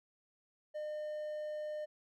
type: tone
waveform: triangle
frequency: 606 Hz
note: D#5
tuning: 46 cents flat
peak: -36 dBFS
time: 0.74-1.86 s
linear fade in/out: 20 ms
effects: none